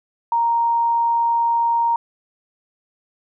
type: tone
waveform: sine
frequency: 932.3 Hz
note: A#5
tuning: in tune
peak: -15 dBFS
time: 0.32-1.96 s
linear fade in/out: 2 ms
effects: none